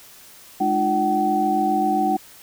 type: tone cluster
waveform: sine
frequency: 209.4 / 302.7 / 350.1 / 758 Hz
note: G#3 / D#4 / F4 / F#5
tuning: +15 / -48 / +4 / +42 cents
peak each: -26 / -24 / -27 / -19 dBFS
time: 0.6-2.17 s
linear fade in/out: 10 ms
effects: white hiss -46 dBFS RMS until 2.42 s